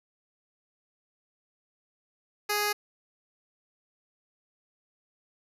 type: tone with notch filter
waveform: 5% pulse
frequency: 415.3 Hz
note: G#4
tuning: in tune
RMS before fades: -28 dBFS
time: 2.49-2.73 s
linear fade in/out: 10 ms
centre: 3300 Hz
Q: 1.8
effects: resampled to 32000 Hz